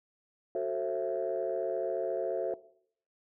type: chord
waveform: sine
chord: F# half-diminished seventh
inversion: none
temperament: just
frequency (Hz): 370 / 444 / 532.8 / 666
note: F#4 / A4 / C5 / E5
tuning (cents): 0 / +16 / +31 / +18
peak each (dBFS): -34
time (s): 0.55-2.54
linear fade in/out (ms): 2
effects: noise-tail reverb RT60 0.6 s tail -17 dB re dry + tanh soft clip ceiling -22 dBFS